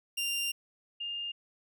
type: tone pair in turn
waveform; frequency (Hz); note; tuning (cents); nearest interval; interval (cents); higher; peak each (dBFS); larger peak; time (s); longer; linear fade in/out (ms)
sawtooth / sine; 2790 / 2816; F7 / F7; -2 / +14; unison; 16; second; -27 / -34; first; 0.17-0.52 / 1-1.32; first; 10
effects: none